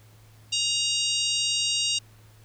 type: harmonic tone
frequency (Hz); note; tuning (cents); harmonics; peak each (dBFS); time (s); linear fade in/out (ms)
939; A#5; +12; 3 / 4 / 5 / 6 / 7 / 8 / 9; -27 / -29 / -31 / -33 / -34 / -35 / -36; 0.52-1.99; 10
effects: added 108 Hz sine -51 dBFS peak until 2.44 s + pink hiss -58 dBFS RMS until 2.44 s